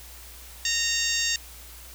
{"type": "harmonic tone", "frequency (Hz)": 924, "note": "A#5", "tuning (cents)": -16, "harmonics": [2, 3, 4, 5, 6, 7, 8], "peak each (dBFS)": [-31, -31, -31, -31, -31, -31, -31], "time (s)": [0.65, 1.36], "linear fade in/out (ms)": 2, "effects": ["added 60 Hz sine -46 dBFS peak until 1.94 s", "white hiss -46 dBFS RMS until 1.94 s"]}